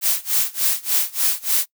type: noise with tremolo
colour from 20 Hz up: blue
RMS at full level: -17 dBFS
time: 0.01-1.66 s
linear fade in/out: 50 ms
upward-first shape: sine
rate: 3.4 Hz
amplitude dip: 95%
effects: noise-tail reverb RT60 0.1 s tail -23 dB re dry